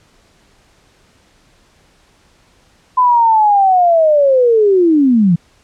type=linear sweep; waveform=sine; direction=down; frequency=1017 to 160 Hz; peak=-7 dBFS; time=2.97-5.36 s; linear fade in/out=10 ms; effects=pink hiss -52 dBFS RMS until 5.63 s + low-pass 8000 Hz 12 dB/octave